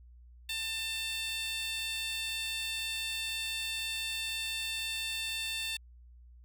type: tone with high-pass filter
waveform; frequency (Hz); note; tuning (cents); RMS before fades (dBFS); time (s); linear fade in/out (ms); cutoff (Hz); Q
15% pulse; 894; A5; +27; -36; 0.49-5.77; 5; 3200; 1.6
effects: added 60 Hz sine -52 dBFS peak until 6.44 s